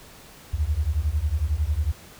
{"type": "beating tone pair", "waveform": "sine", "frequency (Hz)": [70, 81], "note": ["C#2", "E2"], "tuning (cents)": [18, -30], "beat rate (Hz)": 11, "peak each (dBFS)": -24, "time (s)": [0.53, 1.92], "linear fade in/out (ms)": 10, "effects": ["pink hiss -47 dBFS RMS until 2.19 s"]}